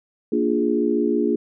sine chord, Bb dominant seventh, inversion none, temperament equal, 233.1 / 293.7 / 349.2 / 415.3 Hz, Bb3 / D4 / F4 / Ab4, 0 / 0 / 0 / 0 cents, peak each -23 dBFS, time 0.32-1.36 s, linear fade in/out 5 ms, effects none

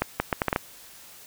accelerating click train, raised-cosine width 0.5 ms, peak -7 dBFS, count 7, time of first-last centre 0.02-0.561 s, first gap 180 ms, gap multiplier 0.71, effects white hiss -48 dBFS RMS until 1.26 s

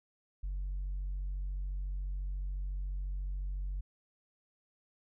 sine tone, 47.05 Hz, F#1, 30 cents sharp, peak -32 dBFS, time 0.43-3.81 s, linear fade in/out 10 ms, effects tanh soft clip ceiling -32 dBFS

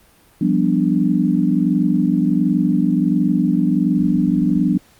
sine chord, G dominant seventh, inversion third, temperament equal, 174.61 / 196 / 246.9 / 293.7 Hz, F3 / G3 / B3 / D4, 0 / 0 / 0 / 0 cents, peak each -19 dBFS, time 0.41-4.78 s, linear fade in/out 5 ms, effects pink hiss -52 dBFS RMS until 4.99 s + Opus 32 kbps

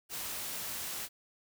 white noise, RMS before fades -39 dBFS, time 0.09-1.09 s, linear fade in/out 50 ms, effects none

